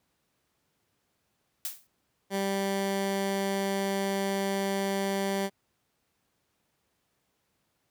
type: noise with exponential decay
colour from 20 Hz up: blue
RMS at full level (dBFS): -30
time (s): 1.65-1.87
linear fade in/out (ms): 1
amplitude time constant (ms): 46
type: tone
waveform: 15% pulse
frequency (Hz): 196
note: G3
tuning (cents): 0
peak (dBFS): -21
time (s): 2.3-5.5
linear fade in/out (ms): 50
effects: pink hiss -75 dBFS RMS until 7.9 s + high-pass 80 Hz 12 dB/octave